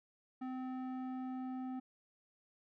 square tone with low-pass filter sweep, 257.5 Hz, C4, 28 cents flat, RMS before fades -42 dBFS, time 0.41-1.8 s, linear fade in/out 10 ms, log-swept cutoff 1300 to 860 Hz, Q 0.88, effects none

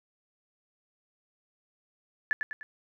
sine tone with echo, 1728 Hz, A6, 32 cents flat, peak -22 dBFS, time 2.31-2.33 s, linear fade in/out 0 ms, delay 100 ms, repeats 3, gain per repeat -6 dB, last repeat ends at 2.63 s, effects none

